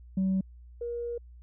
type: tone pair in turn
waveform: sine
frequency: 190 / 474.6 Hz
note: F#3 / A#4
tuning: +46 / +31 cents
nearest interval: octave + major third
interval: 1585 cents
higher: second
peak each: -22 / -31 dBFS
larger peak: first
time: 0.17-0.41 / 0.81-1.18 s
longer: second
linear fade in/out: 5 ms
effects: tanh soft clip ceiling -22 dBFS + added 60 Hz sine -47 dBFS peak until 1.42 s